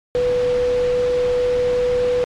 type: tone in noise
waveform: sine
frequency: 493.9 Hz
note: B4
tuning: in tune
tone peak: -15 dBFS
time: 0.15-2.24 s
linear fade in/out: 0 ms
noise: pink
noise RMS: -30 dBFS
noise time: 0.15-2.24 s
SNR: +12 dB
effects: low-pass 4000 Hz 12 dB/octave + MP3 64 kbps